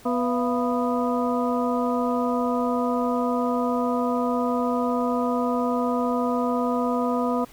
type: harmonic tone with a mistuned harmonic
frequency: 246.9 Hz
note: B3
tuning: in tune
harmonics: 1 / 2 / 3 / 4 / 5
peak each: -24 / -27 / -29 / -30 / -31 dBFS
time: 0.05-7.45 s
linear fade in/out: 10 ms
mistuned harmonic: 3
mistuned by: -130 cents
effects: pink hiss -50 dBFS RMS until 7.52 s